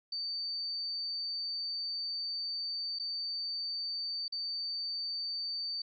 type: tone with dropouts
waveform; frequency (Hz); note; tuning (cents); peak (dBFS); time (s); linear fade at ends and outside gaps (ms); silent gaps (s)
sine; 4586; D8; -42; -34; 0.12-5.82; 5; 2.988-2.996 / 4.281-4.322
effects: none